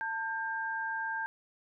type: tone pair together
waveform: sine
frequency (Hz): 894.2 / 1592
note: A5 / G6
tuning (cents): +28 / +26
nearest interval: minor seventh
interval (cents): 998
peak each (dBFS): -36 / -34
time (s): 0.01-1.26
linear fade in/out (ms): 0
effects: none